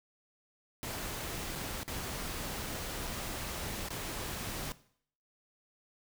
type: noise with dropouts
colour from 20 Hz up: pink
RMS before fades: -39 dBFS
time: 0.83-4.72 s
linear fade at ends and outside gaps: 0 ms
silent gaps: 1.553-1.557 / 1.833-1.879 / 3.072-3.076 / 3.886-3.905 s
effects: noise-tail reverb RT60 0.6 s tail -18 dB re dry